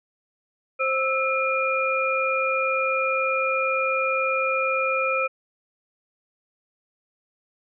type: tone cluster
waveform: sine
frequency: 528 / 1316 / 2417 Hz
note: C5 / E6 / D7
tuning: +16 / -3 / +49 cents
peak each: -25 dBFS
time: 0.79-5.28 s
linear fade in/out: 20 ms
effects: none